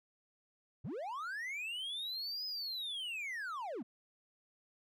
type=linear two-way sweep; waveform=triangle; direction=up then down; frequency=87.31 to 5080 to 187.1 Hz; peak=-37 dBFS; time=0.84-3.83 s; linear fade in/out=10 ms; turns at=2.46 s; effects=none